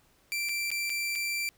sawtooth tone with dropouts, 2349 Hz, D7, in tune, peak -26 dBFS, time 0.32-1.49 s, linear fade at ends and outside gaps 0 ms, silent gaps 0.488-0.492 / 0.704-0.715 / 0.896-0.901 / 1.153-1.157 s, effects pink hiss -65 dBFS RMS until 1.57 s

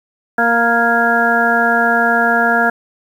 harmonic tone with a mistuned harmonic, 233.1 Hz, A#3, in tune, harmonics 1 / 2 / 3 / 4 / 6 / 7, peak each -20 / -21 / -16 / -22 / -16 / -16 dBFS, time 0.38-2.7 s, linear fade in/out 5 ms, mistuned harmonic 7, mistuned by +24 cents, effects 7-bit

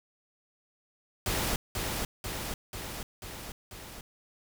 pink noise with echo, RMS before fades -30 dBFS, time 1.26-1.56 s, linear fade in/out 2 ms, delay 490 ms, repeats 5, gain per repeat -3 dB, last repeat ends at 4.01 s, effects none

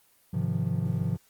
triangle chord, F minor seventh, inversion first, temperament just, 104.77 / 130.96 / 157.15 / 174.61 Hz, Ab2 / C3 / Eb3 / F3, +16 / +2 / +18 / 0 cents, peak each -30 / -29 / -30 / -28 dBFS, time 0.33-1.17 s, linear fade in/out 10 ms, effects white hiss -63 dBFS RMS until 1.29 s + Opus 24 kbps

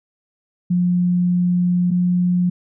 sine tone pair in turn, 177.8 / 178.47 Hz, F3 / F3, +31 / +38 cents, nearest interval unison, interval 7 cents, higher second, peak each -14 dBFS, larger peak neither, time 0.7-1.91 / 1.91-2.5 s, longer first, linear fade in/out 10 ms, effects none

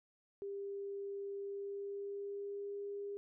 sine tone with pitch glide, 398.7 to 403.8 Hz, G4 to G#4, +29 to -49 cents, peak -40 dBFS, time 0.42-3.17 s, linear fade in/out 0 ms, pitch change +22 cents, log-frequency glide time 1.39-2.79 s, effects none

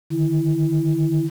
sine tone cluster, 148.4 / 155.9 / 329.3 Hz, D3 / D#3 / E4, +18 / +4 / -2 cents, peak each -20 dBFS, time 0.1-1.3 s, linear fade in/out 50 ms, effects tanh soft clip ceiling -10 dBFS + 7-bit

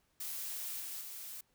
blue noise with level steps, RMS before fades -41 / -43 / -46 dBFS, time 0.2-1.41 s, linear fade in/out 5 ms, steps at 0.8 / 1.01 s, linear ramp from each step 2 ms, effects pink hiss -75 dBFS RMS until 1.54 s

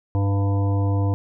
harmonic tone, 99.3 Hz, G2, 23 cents sharp, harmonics 1 / 3 / 5 / 7 / 9 / 10, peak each -18 / -28 / -32 / -35 / -37 / -38 dBFS, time 0.15-1.14 s, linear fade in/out 0 ms, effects none

